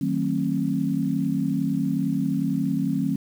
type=chord; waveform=sine; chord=D# diminished seventh; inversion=none; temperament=just; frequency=155.56 / 186.68 / 224 / 268.8 Hz; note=D#3 / F#3 / A3 / C4; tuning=0 / +16 / +31 / +47 cents; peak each=-28 / -27 / -28 / -25 dBFS; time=0.01-3.16 s; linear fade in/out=5 ms; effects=8-bit

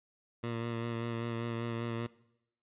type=tone with vibrato; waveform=15% pulse; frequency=116.54 Hz; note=A#2; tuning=in tune; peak=-28 dBFS; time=0.43-2.07 s; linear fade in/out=10 ms; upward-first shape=sine; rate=5.1 Hz; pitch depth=23 cents each way; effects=noise-tail reverb RT60 0.8 s tail -20 dB re dry + resampled to 8000 Hz

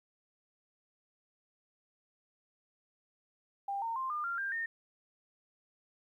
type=tone with pitch steps; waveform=sine; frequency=796 / 914.4 / 1050.3 / 1206.5 / 1385.9 / 1592 / 1828.7 Hz; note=G5 / A#5 / C6 / D6 / F6 / G6 / A#6; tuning=+26 / -34 / +6 / +46 / -14 / +26 / -34 cents; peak=-33 dBFS; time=3.68-4.66 s; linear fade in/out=5 ms; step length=140 ms; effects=12-bit

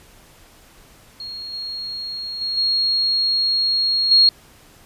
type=tone with level steps; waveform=sine; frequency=4285 Hz; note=C8; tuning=40 cents sharp; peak=-29 / -26 / -21 / -16 / -9 dBFS; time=1.2-4.29 s; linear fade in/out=2 ms; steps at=1.53 / 2.41 / 2.57 / 4.11 s; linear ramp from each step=5 ms; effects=pink hiss -49 dBFS RMS until 4.85 s + resampled to 32000 Hz

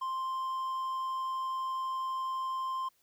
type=tone; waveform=triangle; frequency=1048 Hz; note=C6; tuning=2 cents sharp; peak=-30 dBFS; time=0.01-2.89 s; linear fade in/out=10 ms; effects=white hiss -71 dBFS RMS until 3.02 s

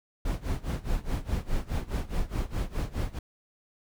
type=noise with tremolo; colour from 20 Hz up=brown; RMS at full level=-27 dBFS; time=0.25-3.19 s; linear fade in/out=5 ms; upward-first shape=sine; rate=4.8 Hz; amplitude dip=90%; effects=none

